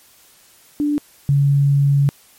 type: tone pair in turn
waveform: sine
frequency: 293.7 / 140.87 Hz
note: D4 / C#3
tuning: 0 / +28 cents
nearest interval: octave + minor second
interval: 1272 cents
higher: first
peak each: -15 / -11 dBFS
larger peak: second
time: 0.8-0.98 / 1.29-2.09 s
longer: second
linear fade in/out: 0 ms
effects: white hiss -50 dBFS RMS until 2.38 s + MP3 64 kbps